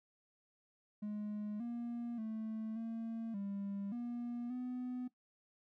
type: tone with pitch steps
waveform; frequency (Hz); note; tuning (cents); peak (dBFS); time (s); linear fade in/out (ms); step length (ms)
triangle; 209.5 / 236.9 / 219.9 / 227.1 / 199.3 / 239.6 / 250; G#3 / A#3 / A3 / A#3 / G3 / A#3 / B3; +15 / +28 / -1 / -45 / +29 / +48 / +21; -36; 1.02-5.08; 10; 580
effects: noise-tail reverb RT60 0.1 s tail -17 dB re dry + tanh soft clip ceiling -33 dBFS